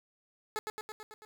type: tone with echo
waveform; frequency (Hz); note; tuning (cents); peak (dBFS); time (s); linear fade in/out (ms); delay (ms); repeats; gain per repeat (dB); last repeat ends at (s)
15% pulse; 429.8; A4; -41; -26; 0.56-0.59; 0; 110; 6; -3; 1.25
effects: none